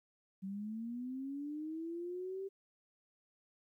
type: linear sweep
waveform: sine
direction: up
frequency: 188.6 to 393.1 Hz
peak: -39 dBFS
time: 0.42-2.49 s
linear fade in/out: 20 ms
effects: 13-bit